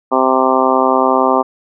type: harmonic tone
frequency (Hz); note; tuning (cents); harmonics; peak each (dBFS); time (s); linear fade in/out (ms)
130.7; C3; -1; 2 / 3 / 4 / 5 / 6 / 7 / 8 / 9; -18 / -18 / -18 / -18 / -18 / -18 / -18 / -18; 0.11-1.43; 20
effects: none